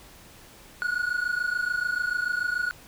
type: tone pair together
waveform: triangle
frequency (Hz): 1444.1 / 1471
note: F#6 / F#6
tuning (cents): -42 / -11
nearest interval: unison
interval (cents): 31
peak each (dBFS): -26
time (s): 0.82-2.71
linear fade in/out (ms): 0
effects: pink hiss -50 dBFS RMS until 2.87 s